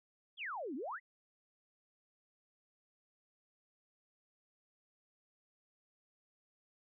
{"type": "exponential two-way sweep", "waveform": "sine", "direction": "down then up", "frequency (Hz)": [3520, 240, 2130], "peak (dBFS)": -39, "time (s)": [0.37, 1], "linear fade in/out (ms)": 50, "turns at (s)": 0.75, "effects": []}